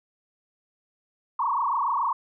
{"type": "tone with frequency modulation", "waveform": "sine", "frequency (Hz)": 1029, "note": "C6", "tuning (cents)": -29, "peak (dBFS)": -22, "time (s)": [1.39, 2.13], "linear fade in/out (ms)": 5, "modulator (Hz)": 27, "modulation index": 4.5, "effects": []}